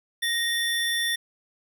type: tone pair together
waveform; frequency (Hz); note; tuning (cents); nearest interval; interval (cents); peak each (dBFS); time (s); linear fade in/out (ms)
square; 1864.7 / 3520; A#6 / A7; 0 / 0; major seventh; 1100; -27; 0.22-1.16; 10
effects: none